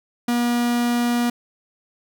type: tone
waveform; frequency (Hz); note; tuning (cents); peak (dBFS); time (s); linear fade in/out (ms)
45% pulse; 240; B3; -49; -18; 0.28-1.3; 5
effects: none